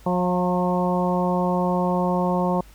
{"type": "harmonic tone with a mistuned harmonic", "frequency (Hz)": 180, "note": "F#3", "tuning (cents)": -47, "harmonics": [1, 2, 3, 4, 5, 6], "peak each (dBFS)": [-22, -28, -26, -29, -27, -31], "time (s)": [0.06, 2.61], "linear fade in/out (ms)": 5, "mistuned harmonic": 4, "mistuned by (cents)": -24, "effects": ["added 50 Hz sine -46 dBFS peak until 2.74 s", "pink hiss -53 dBFS RMS until 2.74 s"]}